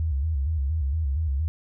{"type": "tone with vibrato", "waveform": "sine", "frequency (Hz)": 73.9, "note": "D2", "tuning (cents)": 11, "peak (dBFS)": -22, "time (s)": [0, 1.48], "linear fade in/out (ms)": 0, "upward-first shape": "square", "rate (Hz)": 4.3, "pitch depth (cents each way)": 140, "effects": []}